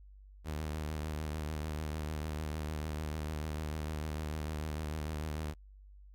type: tone with vibrato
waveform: sawtooth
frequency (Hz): 76.8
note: D#2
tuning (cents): -22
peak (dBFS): -32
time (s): 0.44-5.55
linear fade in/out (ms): 50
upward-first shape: sine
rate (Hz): 6.7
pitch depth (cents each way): 48
effects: added 49 Hz sine -52 dBFS peak until 6.14 s